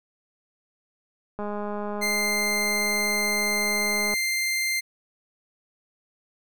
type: click train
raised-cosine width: 1 ms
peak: -19 dBFS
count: 570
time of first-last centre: 1.39-4.139 s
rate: 207 Hz
type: tone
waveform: sawtooth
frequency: 2093 Hz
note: C7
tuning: in tune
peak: -20 dBFS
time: 2.01-4.81 s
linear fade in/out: 20 ms
effects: none